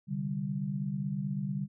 sine chord, C suspended second, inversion none, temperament equal, 130.81 / 146.83 / 196 Hz, C3 / D3 / G3, 0 / 0 / 0 cents, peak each -40 / -34 / -34 dBFS, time 0.07-1.68 s, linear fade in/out 50 ms, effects none

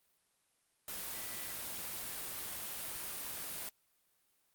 sine tone in noise, 1975.5 Hz, B6, in tune, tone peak -53 dBFS, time 1.14-1.53 s, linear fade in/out 2 ms, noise white, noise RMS -42 dBFS, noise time 0.88-3.69 s, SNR -14 dB, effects white hiss -75 dBFS RMS until 4.54 s + Opus 32 kbps

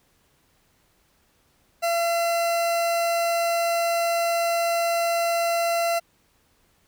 40% pulse tone, 679 Hz, F5, 49 cents flat, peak -20 dBFS, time 1.82-6 s, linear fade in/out 20 ms, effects pink hiss -64 dBFS RMS until 6.87 s

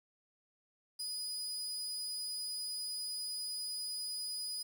30% pulse tone, 4955 Hz, D#8, 8 cents flat, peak -35 dBFS, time 0.99-4.63 s, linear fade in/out 10 ms, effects 11-bit

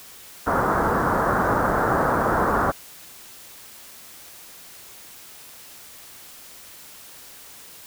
white low-pass noise, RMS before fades -21 dBFS, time 0.46-2.72 s, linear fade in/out 20 ms, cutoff 1500 Hz, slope 48 dB/octave, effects white hiss -44 dBFS RMS until 7.86 s

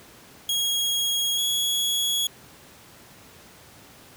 sawtooth tone pair in turn, 3295 / 3347 Hz, G#7 / G#7, -14 / +13 cents, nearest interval unison, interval 27 cents, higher second, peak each -19 dBFS, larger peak neither, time 0.49-1.38 / 1.38-2.27 s, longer neither, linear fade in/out 2 ms, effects pink hiss -49 dBFS RMS until 4.16 s + high-pass 80 Hz 12 dB/octave

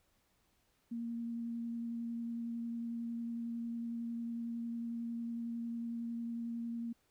sine tone with vibrato, 233.1 Hz, A#3, in tune, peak -37 dBFS, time 0.91-6.93 s, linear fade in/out 10 ms, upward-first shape sine, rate 11 Hz, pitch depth 10 cents each way, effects pink hiss -75 dBFS RMS until 7.1 s

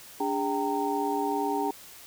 sine tone cluster, 289.9 / 407 / 778 / 920 Hz, D4 / G#4 / G5 / A#5, -22 / -35 / -13 / -23 cents, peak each -31 dBFS, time 0.2-1.71 s, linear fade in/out 5 ms, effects white hiss -48 dBFS RMS until 2.06 s

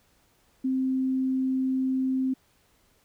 sine tone, 261.6 Hz, C4, in tune, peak -23 dBFS, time 0.64-2.34 s, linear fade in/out 10 ms, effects pink hiss -65 dBFS RMS until 3.04 s

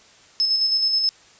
sine tone with tremolo, 5210 Hz, E8, 21 cents flat, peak -16 dBFS, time 0.4-1.09 s, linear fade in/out 0 ms, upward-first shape square, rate 9.4 Hz, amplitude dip 35%, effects white hiss -51 dBFS RMS until 1.39 s + resampled to 16000 Hz

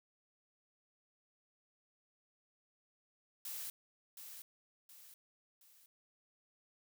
blue noise with echo, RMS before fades -44 dBFS, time 3.45-3.7 s, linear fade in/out 2 ms, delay 720 ms, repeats 3, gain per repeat -7 dB, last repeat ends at 5.86 s, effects none

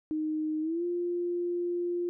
sine tone with pitch glide, 310 to 350 Hz, D#4 to F4, -6 to +4 cents, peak -28 dBFS, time 0.11-2.09 s, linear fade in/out 0 ms, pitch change +210 cents, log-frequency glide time 0.61-0.84 s, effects none

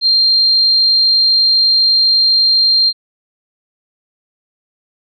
sine tone, 4184 Hz, C8, 1 cent flat, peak -8 dBFS, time 0.01-2.93 s, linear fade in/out 50 ms, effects none

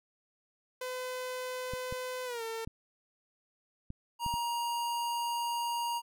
sawtooth tone with pitch glide, 507 to 451.7 Hz, B4 to A4, +45 to +45 cents, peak -32 dBFS, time 0.81-2.65 s, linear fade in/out 5 ms, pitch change -200 cents, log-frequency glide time 2.25-2.43 s
clicks, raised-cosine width 5 ms, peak -28 dBFS, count 6, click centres 1.736 / 1.925 / 2.675 / 3.904 / 4.263 / 4.34 s
square tone, 944 Hz, A#5, 22 cents sharp, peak -32 dBFS, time 4.19-6.02 s, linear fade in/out 50 ms
effects none

